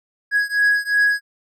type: beating tone pair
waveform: triangle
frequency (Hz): 1661.2 / 1664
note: G#6 / G#6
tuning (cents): 0 / +3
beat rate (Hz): 2.8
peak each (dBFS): -16 / -17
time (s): 0.31-1.21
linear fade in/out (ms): 50
effects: none